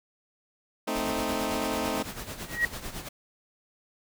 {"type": "chord", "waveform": "15% pulse", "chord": "A diminished", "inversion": "none", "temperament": "equal", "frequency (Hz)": [220, 261.6, 311.1], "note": ["A3", "C4", "Eb4"], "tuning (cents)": [0, 0, 0], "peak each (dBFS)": -26, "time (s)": [0.87, 2.03], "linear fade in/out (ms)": 10}
{"type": "noise with tremolo", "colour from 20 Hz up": "pink", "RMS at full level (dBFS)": -36, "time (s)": [0.95, 3.09], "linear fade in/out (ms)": 10, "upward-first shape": "sine", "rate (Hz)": 9, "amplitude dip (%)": 65}
{"type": "tone with exponential growth", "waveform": "sine", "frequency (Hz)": 1900, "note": "A#6", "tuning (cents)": 33, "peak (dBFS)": -18, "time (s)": [2.45, 2.65], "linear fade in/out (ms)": 2, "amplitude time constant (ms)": 43}
{"effects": []}